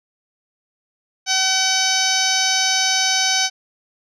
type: tone with low-pass filter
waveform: 10% pulse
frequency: 760 Hz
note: F#5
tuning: 46 cents sharp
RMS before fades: -18 dBFS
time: 1.26-3.5 s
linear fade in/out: 50 ms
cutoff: 6100 Hz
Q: 6.2
effects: none